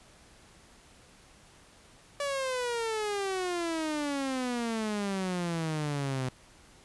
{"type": "exponential sweep", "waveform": "sawtooth", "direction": "down", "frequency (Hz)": [577, 126.8], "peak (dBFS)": -26, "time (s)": [2.2, 6.29], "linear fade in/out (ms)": 2, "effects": ["pink hiss -57 dBFS RMS until 6.84 s", "resampled to 24000 Hz"]}